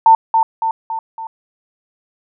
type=tone with echo; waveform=sine; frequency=899 Hz; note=A5; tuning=37 cents sharp; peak=-4 dBFS; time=0.06-0.15 s; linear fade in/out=2 ms; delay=280 ms; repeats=4; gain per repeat=-5 dB; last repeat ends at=1.27 s; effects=none